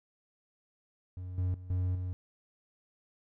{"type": "tone with level steps", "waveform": "triangle", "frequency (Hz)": 91.2, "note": "F#2", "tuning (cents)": -24, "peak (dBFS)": [-36, -26, -41, -26, -31], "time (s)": [1.17, 2.13], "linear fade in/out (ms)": 0, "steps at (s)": [1.38, 1.54, 1.7, 1.95], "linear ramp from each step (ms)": 2, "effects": []}